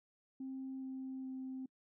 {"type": "tone with pitch steps", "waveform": "sine", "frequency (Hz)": [264.7, 263, 261.4], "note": ["C4", "C4", "C4"], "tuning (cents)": [20, 9, -1], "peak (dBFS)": -40, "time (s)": [0.4, 1.66], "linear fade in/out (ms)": 5, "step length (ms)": 420, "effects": ["noise-tail reverb RT60 0.1 s tail -25 dB re dry", "tanh soft clip ceiling -37 dBFS"]}